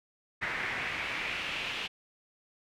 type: noise with band-pass filter sweep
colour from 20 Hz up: brown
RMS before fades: -35 dBFS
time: 0.41-1.88 s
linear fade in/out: 20 ms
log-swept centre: 1900 to 2900 Hz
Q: 3.3
effects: none